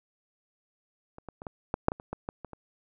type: clicks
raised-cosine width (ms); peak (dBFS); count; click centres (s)
1; -30 / -26 / -27 / -22 / -13 / -6 / -18 / -29 / -20 / -19 / -25 / -28; 12; 1.184 / 1.287 / 1.419 / 1.468 / 1.741 / 1.884 / 1.919 / 1.999 / 2.13 / 2.289 / 2.447 / 2.533
effects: none